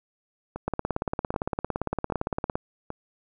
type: two click trains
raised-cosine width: 1 ms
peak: -12 / -19 dBFS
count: 34 / 4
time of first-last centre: 0.68-2.555 / 0.56-2.904 s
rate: 17.6 / 1.28 Hz
effects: none